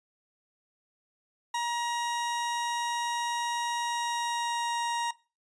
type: tone with pitch glide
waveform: 40% pulse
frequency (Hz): 948 to 942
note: A#5 to A#5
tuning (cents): +29 to +18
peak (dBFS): -27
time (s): 1.54-5.11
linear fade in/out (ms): 5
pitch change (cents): -11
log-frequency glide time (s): 3.81-4.77
effects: noise-tail reverb RT60 0.3 s tail -19 dB re dry + resampled to 22050 Hz